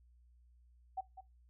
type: tone with echo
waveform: sine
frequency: 760 Hz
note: F#5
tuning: 46 cents sharp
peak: -35 dBFS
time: 0.97-1.01 s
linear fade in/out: 10 ms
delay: 200 ms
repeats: 1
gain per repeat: -12 dB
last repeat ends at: 1.21 s
effects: noise-tail reverb RT60 0.2 s tail -19 dB re dry + added 60 Hz sine -62 dBFS peak until 1.49 s